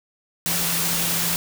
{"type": "tone in noise", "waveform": "sine", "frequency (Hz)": 170, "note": "F3", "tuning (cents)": -46, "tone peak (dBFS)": -31, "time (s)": [0.46, 1.36], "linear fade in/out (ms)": 0, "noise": "white", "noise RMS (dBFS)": -23, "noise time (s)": [0.46, 1.36], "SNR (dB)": -11, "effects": []}